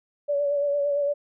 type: tone with vibrato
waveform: sine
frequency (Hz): 573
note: D5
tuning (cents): -43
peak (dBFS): -21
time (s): 0.28-1.14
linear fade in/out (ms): 20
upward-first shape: sine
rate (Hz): 8.8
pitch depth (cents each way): 30
effects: none